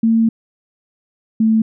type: tone pair in turn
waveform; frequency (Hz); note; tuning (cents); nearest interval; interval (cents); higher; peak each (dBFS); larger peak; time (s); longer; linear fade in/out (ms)
sine; 226.1 / 221.2; A3 / A3; +47 / +9; unison; 38; first; -10; neither; 0.03-0.29 / 1.4-1.62; first; 5
effects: none